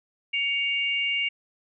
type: tone pair together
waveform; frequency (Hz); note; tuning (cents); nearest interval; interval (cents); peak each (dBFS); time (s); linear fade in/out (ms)
sine; 2240 / 2800; C#7 / F7; +18 / +4; major third; 386; -26 / -26; 0.33-1.29; 10
effects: none